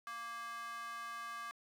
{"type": "tone with high-pass filter", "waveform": "square", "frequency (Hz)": 233.1, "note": "A#3", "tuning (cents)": 0, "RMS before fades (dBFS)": -45, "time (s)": [0.07, 1.51], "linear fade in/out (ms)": 0, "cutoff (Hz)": 1300, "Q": 8.8, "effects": ["low-pass 12000 Hz 12 dB/octave", "11-bit"]}